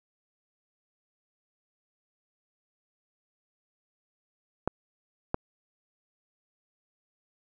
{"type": "clicks", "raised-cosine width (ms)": 1, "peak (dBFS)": -12, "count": 2, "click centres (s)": [4.676, 5.344], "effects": []}